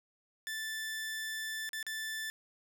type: tone with dropouts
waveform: sawtooth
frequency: 1760 Hz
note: A6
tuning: in tune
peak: -33 dBFS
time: 0.47-2.3 s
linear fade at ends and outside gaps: 0 ms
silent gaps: 1.691-1.732 / 1.828-1.866 s
effects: none